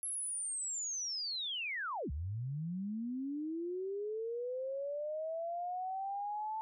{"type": "linear two-way sweep", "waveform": "sine", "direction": "down then up", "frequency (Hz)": [11175, 65.41, 884], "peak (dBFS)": -36, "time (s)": [0.03, 6.61], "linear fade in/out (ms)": 0, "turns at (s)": 2.11, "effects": []}